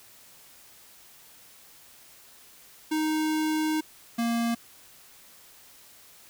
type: tone pair in turn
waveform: square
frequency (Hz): 311.1 / 233.1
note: D#4 / A#3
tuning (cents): 0 / 0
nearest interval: perfect fourth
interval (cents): 500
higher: first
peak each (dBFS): -25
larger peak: neither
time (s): 2.91-3.81 / 4.18-4.55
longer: first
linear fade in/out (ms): 10
effects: white hiss -53 dBFS RMS until 6.29 s